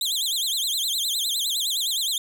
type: tone with vibrato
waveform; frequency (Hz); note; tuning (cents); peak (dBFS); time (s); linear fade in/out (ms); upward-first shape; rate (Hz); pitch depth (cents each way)
sawtooth; 3600; A7; +39; -20; 0.01-2.18; 2; sine; 9.7; 240
effects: none